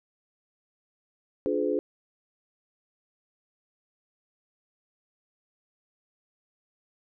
sine chord, D diminished seventh, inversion none, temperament just, 293.7 / 352.4 / 422.9 / 507.5 Hz, D4 / F4 / Ab4 / Cb5, 0 / +16 / +31 / +47 cents, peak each -30 / -31 / -28 / -30 dBFS, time 1.46-1.79 s, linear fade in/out 0 ms, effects none

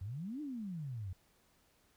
sine exponential two-way sweep, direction up then down, 87.3 to 311.1 to 87.3 Hz, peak -39 dBFS, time 0.01-1.13 s, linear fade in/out 5 ms, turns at 0.41 s, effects pink hiss -71 dBFS RMS until 1.96 s

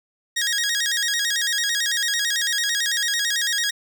15% pulse tone with vibrato, 1760 Hz, A6, in tune, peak -14 dBFS, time 0.36-3.71 s, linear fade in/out 10 ms, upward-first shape square, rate 9 Hz, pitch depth 110 cents each way, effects none

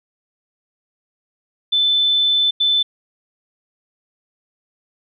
sine tone bursts at uneven times, 3520 Hz, A7, in tune, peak -13 dBFS, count 2, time 1.72-2.51 / 2.6-2.83 s, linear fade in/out 10 ms, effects none

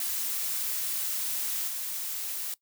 blue noise with level steps, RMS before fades -31 / -34 dBFS, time 0-2.54 s, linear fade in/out 2 ms, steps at 1.67 s, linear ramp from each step 10 ms, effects noise-tail reverb RT60 0.1 s tail -20 dB re dry

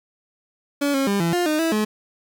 30% pulse tone with pitch steps, 284.9 / 271.6 / 200.3 / 168.3 / 352.8 / 306.6 / 327.2 / 213.4 Hz, C#4 / C#4 / G3 / E3 / F4 / D#4 / E4 / G#3, +48 / -35 / +38 / +36 / +18 / -25 / -13 / +47 cents, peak -16 dBFS, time 0.81-1.85 s, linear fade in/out 10 ms, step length 130 ms, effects 9-bit

